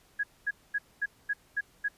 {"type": "tone bursts", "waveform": "sine", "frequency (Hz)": 1662, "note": "G#6", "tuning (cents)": 1, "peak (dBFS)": -26, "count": 7, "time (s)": [0.19, 1.885], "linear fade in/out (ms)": 10, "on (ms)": 45, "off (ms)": 230, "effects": ["pink hiss -63 dBFS RMS until 1.97 s", "resampled to 32000 Hz"]}